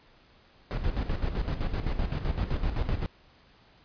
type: noise with tremolo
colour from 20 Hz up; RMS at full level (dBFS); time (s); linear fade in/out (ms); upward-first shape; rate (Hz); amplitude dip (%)
brown; -27; 0.71-3.06; 0; square; 7.8; 60
effects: pink hiss -59 dBFS RMS until 3.84 s + resampled to 11025 Hz